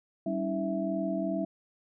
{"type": "tone cluster", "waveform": "sine", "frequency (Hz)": [193.3, 278.8, 321.3, 660], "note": ["G3", "C#4", "E4", "E5"], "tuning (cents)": [-24, 10, -44, 2], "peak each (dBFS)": [-33, -35, -34, -33], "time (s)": [0.26, 1.45], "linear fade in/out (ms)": 5, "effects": []}